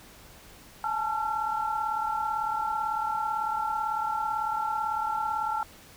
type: tone cluster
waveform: sine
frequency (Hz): 849 / 887 / 1362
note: G#5 / A5 / F6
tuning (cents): +38 / +14 / -44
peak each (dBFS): -31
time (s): 0.84-5.63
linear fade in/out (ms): 2
effects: pink hiss -51 dBFS RMS until 5.96 s